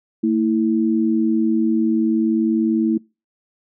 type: tone pair together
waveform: sine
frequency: 225.3 / 325.7 Hz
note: A3 / E4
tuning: +41 / -21 cents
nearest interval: tritone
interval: 638 cents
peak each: -17 / -18 dBFS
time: 0.23-2.98 s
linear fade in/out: 10 ms
effects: noise-tail reverb RT60 0.3 s tail -26 dB re dry